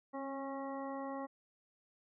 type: harmonic tone with a mistuned harmonic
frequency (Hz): 273.4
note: C#4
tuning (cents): -24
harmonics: 1 / 2 / 3 / 4 / 5 / 7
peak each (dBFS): -43 / -44 / -46 / -47 / -58 / -56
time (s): 0.13-1.27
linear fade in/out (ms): 20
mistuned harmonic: 1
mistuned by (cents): -18
effects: none